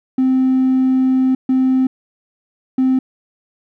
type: tone bursts at uneven times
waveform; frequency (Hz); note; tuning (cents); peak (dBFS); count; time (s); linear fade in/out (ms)
triangle; 260.2; C4; -9; -8; 3; 0.18-1.35 / 1.49-1.87 / 2.78-2.99; 5
effects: tanh soft clip ceiling -7 dBFS